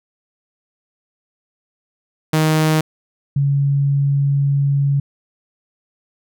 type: tone pair in turn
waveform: sawtooth / sine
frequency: 156.5 / 140.31 Hz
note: D#3 / C#3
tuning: +10 / +21 cents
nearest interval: major second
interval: 189 cents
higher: first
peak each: -9 / -13 dBFS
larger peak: first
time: 2.33-2.81 / 3.36-5 s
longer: second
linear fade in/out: 5 ms
effects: none